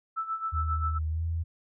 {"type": "tone with tremolo", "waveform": "sine", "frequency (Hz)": 1318.5, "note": "E6", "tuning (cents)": 0, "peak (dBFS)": -27, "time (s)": [0.16, 0.99], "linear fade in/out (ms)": 20, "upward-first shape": "sine", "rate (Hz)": 7.5, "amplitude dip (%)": 75}
{"type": "tone with pitch glide", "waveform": "sine", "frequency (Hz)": [78.5, 82.74], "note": ["D#2", "E2"], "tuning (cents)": [16, 7], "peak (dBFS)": -27, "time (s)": [0.52, 1.44], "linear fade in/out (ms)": 20, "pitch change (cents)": 91, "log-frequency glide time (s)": [1.09, 1.24]}
{"effects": []}